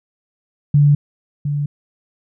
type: tone with echo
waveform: sine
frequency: 145.1 Hz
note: D3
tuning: 21 cents flat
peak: -8 dBFS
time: 0.74-0.95 s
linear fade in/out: 5 ms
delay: 710 ms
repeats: 1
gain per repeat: -9 dB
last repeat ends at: 1.66 s
effects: none